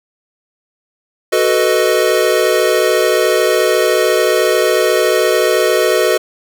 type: chord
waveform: square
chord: B dominant seventh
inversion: second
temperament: equal with one note detuned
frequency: 371.3 / 440 / 493.9 / 622.3 Hz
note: F#4 / A4 / B4 / D#5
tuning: +6 / 0 / 0 / 0 cents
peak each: -17 dBFS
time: 1.32-6.18 s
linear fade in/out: 10 ms
effects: none